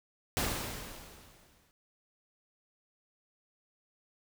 pink noise with exponential decay, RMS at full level -30 dBFS, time 0.37-1.71 s, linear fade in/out 0 ms, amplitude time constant 290 ms, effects none

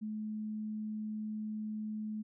sine tone, 214.6 Hz, A3, 43 cents flat, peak -36 dBFS, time 0.01-2.23 s, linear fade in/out 20 ms, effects none

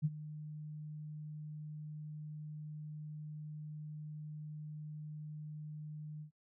sine tone with ADSR envelope, 151.9 Hz, D#3, 41 cents flat, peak -27 dBFS, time 0.02-6.31 s, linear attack 31 ms, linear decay 38 ms, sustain -16 dB, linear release 98 ms, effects noise-tail reverb RT60 0.1 s tail -25 dB re dry

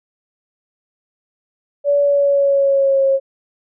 sine tone with pitch glide, 572 to 541.8 Hz, D5 to C#5, -46 to -40 cents, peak -11 dBFS, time 1.84-3.2 s, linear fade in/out 50 ms, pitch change -94 cents, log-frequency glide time 2-3.04 s, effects none

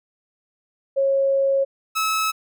sine / sawtooth tone pair in turn, 546 / 1296.1 Hz, C#5 / E6, -26 / -30 cents, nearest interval octave + minor third, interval 1496 cents, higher second, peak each -16 dBFS, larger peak neither, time 0.96-1.65 / 1.95-2.32 s, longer first, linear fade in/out 20 ms, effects none

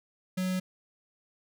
square tone with notch filter, 185 Hz, F#3, in tune, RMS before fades -30 dBFS, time 0.37-0.6 s, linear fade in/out 10 ms, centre 840 Hz, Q 1.2, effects none

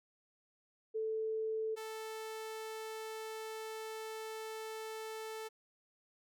sine / sawtooth tone pair in turn, 440 / 440 Hz, A4 / A4, 0 / 0 cents, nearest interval unison, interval 0 cents, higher neither, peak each -34 / -38 dBFS, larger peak first, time 0.94-1.76 / 1.76-5.49 s, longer second, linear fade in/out 20 ms, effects none

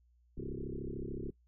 sine tone with frequency modulation, 188.7 Hz, F#3, 34 cents sharp, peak -37 dBFS, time 0.37-1.31 s, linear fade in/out 10 ms, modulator 33.6 Hz, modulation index 6.5, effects noise-tail reverb RT60 0.1 s tail -21 dB re dry + added 60 Hz sine -65 dBFS peak until 1.47 s

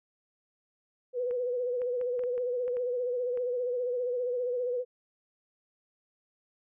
sine tone with vibrato, 493.9 Hz, B4, in tune, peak -28 dBFS, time 1.13-4.85 s, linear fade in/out 50 ms, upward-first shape sine, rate 15 Hz, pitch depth 50 cents each way
clicks, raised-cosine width 0.5 ms, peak -34 dBFS, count 9, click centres 1.31 / 1.818 / 2.013 / 2.193 / 2.237 / 2.379 / 2.68 / 2.769 / 3.374 s
effects none

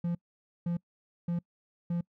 triangle tone bursts, 172.2 Hz, F3, 24 cents flat, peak -26 dBFS, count 4, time 0.04-2.01 s, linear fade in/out 5 ms, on 110 ms, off 510 ms, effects noise-tail reverb RT60 0.1 s tail -25 dB re dry

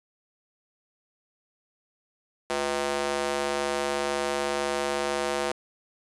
square tone with high-pass filter, 71 Hz, C#2, 42 cents sharp, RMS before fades -28 dBFS, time 2.5-5.52 s, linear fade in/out 0 ms, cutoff 490 Hz, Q 1.3, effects resampled to 24000 Hz + 8-bit

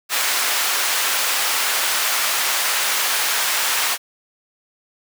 pink high-pass noise, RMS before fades -20 dBFS, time 0.09-3.98 s, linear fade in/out 50 ms, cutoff 1100 Hz, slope 12 dB/octave, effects none

